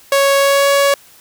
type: tone with pitch glide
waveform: sawtooth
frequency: 554.4 to 560.5 Hz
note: C#5 to C#5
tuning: 0 to +19 cents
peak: -6 dBFS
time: 0.12-0.94 s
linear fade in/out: 2 ms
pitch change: +19 cents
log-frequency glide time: 0.37-0.69 s
effects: white hiss -45 dBFS RMS until 1.2 s